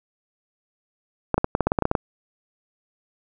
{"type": "clicks", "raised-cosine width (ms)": 1, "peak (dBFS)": -5, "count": 12, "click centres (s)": [1.343, 1.38, 1.444, 1.551, 1.607, 1.67, 1.719, 1.788, 1.823, 1.854, 1.914, 1.952], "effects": []}